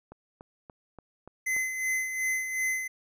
click train, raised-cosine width 1 ms, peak -31 dBFS, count 6, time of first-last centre 0.12-1.565 s, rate 3.46 Hz
square tone with tremolo, 2045 Hz, C7, 40 cents flat, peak -26 dBFS, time 1.46-2.88 s, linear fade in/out 10 ms, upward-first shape sine, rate 2.7 Hz, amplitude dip 55%
effects resampled to 32000 Hz

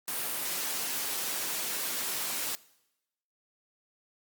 white high-pass noise, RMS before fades -33 dBFS, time 0.08-2.55 s, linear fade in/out 0 ms, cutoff 180 Hz, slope 12 dB/octave, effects noise-tail reverb RT60 0.9 s tail -21 dB re dry + Opus 32 kbps

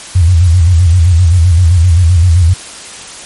sine tone with vibrato, 86.5 Hz, F2, 16 cents flat, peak -3 dBFS, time 0.15-2.54 s, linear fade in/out 10 ms, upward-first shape square, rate 7.7 Hz, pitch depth 100 cents each way, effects white hiss -28 dBFS RMS until 3.25 s + MP3 48 kbps

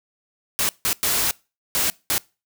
white noise bursts at uneven times, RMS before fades -21 dBFS, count 5, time 0.59-0.69 / 0.85-0.93 / 1.03-1.31 / 1.75-1.9 / 2.1-2.18 s, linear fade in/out 0 ms, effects noise-tail reverb RT60 0.3 s tail -24 dB re dry

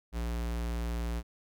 square tone, 58.27 Hz, A#1, in tune, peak -32 dBFS, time 0.12-1.23 s, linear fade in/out 50 ms, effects none

